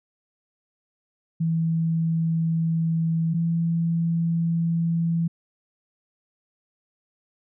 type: tone pair in turn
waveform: sine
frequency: 163.7 / 166.85 Hz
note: E3 / E3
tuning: -12 / +21 cents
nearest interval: unison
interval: 33 cents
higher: second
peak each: -20 dBFS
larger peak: neither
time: 1.4-3.34 / 3.34-5.28 s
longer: neither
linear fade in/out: 10 ms
effects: none